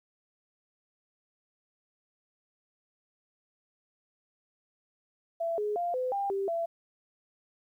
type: tone with pitch steps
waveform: sine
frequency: 669 / 418.5 / 697 / 508 / 797 / 392.7 / 672 Hz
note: E5 / G#4 / F5 / B4 / G5 / G4 / E5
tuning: +25 / +13 / -4 / +49 / +28 / +3 / +33 cents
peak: -28 dBFS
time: 5.4-6.66 s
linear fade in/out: 10 ms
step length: 180 ms
effects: 11-bit